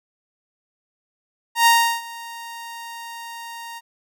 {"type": "tone with ADSR envelope", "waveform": "sawtooth", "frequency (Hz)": 930, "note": "A#5", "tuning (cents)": -4, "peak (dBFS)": -7, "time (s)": [1.55, 3.81], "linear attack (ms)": 110, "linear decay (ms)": 350, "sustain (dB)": -22, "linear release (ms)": 36, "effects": []}